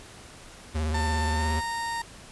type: tone with vibrato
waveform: square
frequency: 77.78 Hz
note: D#2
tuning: in tune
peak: -26 dBFS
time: 0.74-1.61 s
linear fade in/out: 20 ms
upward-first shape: triangle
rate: 17 Hz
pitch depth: 72 cents each way
type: tone with pitch glide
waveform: 30% pulse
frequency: 895 to 926.6 Hz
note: A5 to A#5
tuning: +29 to -11 cents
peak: -26 dBFS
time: 0.94-2.02 s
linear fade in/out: 5 ms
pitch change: +60 cents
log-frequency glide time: 1.31-1.52 s
effects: pink hiss -47 dBFS RMS until 2.31 s + resampled to 24000 Hz